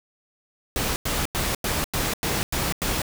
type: noise bursts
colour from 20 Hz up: pink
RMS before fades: -25 dBFS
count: 8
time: 0.76-3.018 s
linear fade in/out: 0 ms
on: 200 ms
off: 94 ms
effects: none

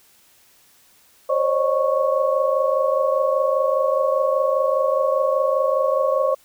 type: tone cluster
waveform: sine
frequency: 530 / 555 / 609 / 1105 Hz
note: C5 / C#5 / D#5 / C#6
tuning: +22 / +2 / -37 / -6 cents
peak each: -20 / -24 / -22 / -24 dBFS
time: 1.29-6.35 s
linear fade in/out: 10 ms
effects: white hiss -55 dBFS RMS until 6.44 s

